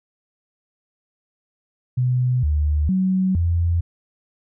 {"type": "tone with pitch steps", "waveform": "sine", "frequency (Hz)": [125.7, 74.7, 187.6, 85.3], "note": ["B2", "D2", "F#3", "F2"], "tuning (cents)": [31, 30, 24, -40], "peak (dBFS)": -16, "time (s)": [1.97, 3.81], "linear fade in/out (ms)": 10, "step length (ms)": 460, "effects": []}